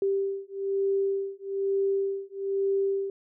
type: beating tone pair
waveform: sine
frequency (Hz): 392 / 393.1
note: G4 / G4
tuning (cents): 0 / +5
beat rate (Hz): 1.1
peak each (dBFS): -28 / -28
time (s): 0.02-3.1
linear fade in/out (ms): 2
effects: none